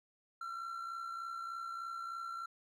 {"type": "tone with amplitude modulation", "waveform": "triangle", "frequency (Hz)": 1358, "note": "F6", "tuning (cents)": -49, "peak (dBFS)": -36, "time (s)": [0.41, 2.46], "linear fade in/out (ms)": 5, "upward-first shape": "sine", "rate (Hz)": 63.3, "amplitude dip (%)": 50, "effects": []}